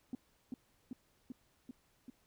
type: tone with echo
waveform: sine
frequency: 251.2 Hz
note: B3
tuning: 30 cents sharp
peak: -35 dBFS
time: 0.13-0.15 s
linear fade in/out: 2 ms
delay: 390 ms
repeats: 5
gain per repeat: -2 dB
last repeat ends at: 2.1 s
effects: tanh soft clip ceiling -34 dBFS + pink hiss -73 dBFS RMS until 2.26 s